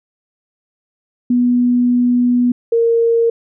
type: tone pair in turn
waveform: sine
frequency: 244.9 / 462.3 Hz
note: B3 / A#4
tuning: -14 / -14 cents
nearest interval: major seventh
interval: 1100 cents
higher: second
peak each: -10 dBFS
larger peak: neither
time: 1.3-2.52 / 2.72-3.3 s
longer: first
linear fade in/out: 5 ms
effects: none